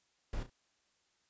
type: noise with echo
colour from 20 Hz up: brown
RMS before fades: -38 dBFS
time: 0.33-0.43 s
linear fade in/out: 2 ms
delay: 34 ms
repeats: 2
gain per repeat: -10 dB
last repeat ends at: 0.498 s
effects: white hiss -75 dBFS RMS until 1.29 s + resampled to 16000 Hz